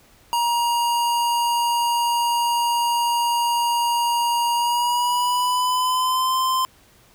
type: tone with pitch glide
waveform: square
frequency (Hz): 946 to 1037.6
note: A#5 to C6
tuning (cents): +25 to -15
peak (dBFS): -19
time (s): 0.33-6.65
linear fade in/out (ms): 0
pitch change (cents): +160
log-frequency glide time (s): 4.54-6.35
effects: pink hiss -54 dBFS RMS until 7.14 s